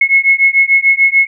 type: beating tone pair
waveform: sine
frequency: 2177 / 2183.8 Hz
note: C#7 / C#7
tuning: -32 / -26 cents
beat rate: 6.8 Hz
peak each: -10 dBFS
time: 0.01-1.27 s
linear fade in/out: 5 ms
effects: none